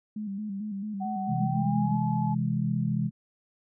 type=tone with vibrato; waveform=sine; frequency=204.4 Hz; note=G#3; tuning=27 cents flat; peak=-31 dBFS; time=0.16-1.96 s; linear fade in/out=5 ms; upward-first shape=square; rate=4.5 Hz; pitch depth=68 cents each way
type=tone with pitch glide; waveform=sine; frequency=750 to 856.6 Hz; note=F#5 to A5; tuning=+23 to -47 cents; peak=-31 dBFS; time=1-2.35 s; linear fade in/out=20 ms; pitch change=+230 cents; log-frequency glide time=1.38-1.97 s
type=chord; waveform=sine; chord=C augmented; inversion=none; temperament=equal with one note detuned; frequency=130.13 / 164.81 / 207.7 Hz; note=C3 / E3 / G#3; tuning=-9 / 0 / 0 cents; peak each=-29 dBFS; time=1.27-3.11 s; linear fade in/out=50 ms
effects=none